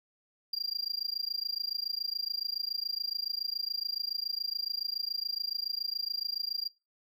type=tone with amplitude modulation; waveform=triangle; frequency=4768 Hz; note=D8; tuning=25 cents sharp; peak=-27 dBFS; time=0.53-6.69 s; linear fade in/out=5 ms; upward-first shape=sine; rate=27.1 Hz; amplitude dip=100%; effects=noise-tail reverb RT60 0.3 s tail -25 dB re dry